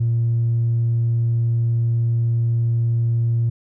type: tone with tanh clipping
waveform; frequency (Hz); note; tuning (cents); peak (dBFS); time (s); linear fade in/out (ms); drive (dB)
triangle; 116.54; A#2; 0; -16; 0-3.5; 10; 5
effects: none